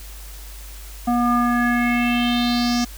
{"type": "tone with low-pass filter sweep", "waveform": "square", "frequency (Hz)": 240.9, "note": "B3", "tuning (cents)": -43, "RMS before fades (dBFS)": -19, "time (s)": [1.07, 2.85], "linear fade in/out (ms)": 10, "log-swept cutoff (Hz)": [920, 5900], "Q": 4.9, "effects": ["added 50 Hz sine -35 dBFS peak until 2.97 s", "white hiss -42 dBFS RMS until 2.97 s"]}